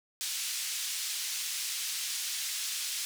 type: band-pass noise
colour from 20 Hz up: white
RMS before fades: -35 dBFS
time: 0.21-3.05 s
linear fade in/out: 0 ms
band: 2700 to 8200 Hz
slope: 12 dB/octave
effects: none